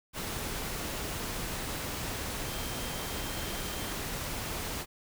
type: tone in noise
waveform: sine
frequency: 3162 Hz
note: G7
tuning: 14 cents sharp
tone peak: -47 dBFS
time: 2.44-3.95 s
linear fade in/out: 50 ms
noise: pink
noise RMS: -36 dBFS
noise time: 0.13-4.86 s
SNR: -14 dB
effects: none